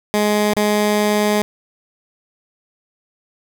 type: tone with dropouts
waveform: 15% pulse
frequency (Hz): 209.3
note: G#3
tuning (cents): +14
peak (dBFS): -8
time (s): 0.14-1.42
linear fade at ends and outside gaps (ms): 0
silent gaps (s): 0.536-0.566
effects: none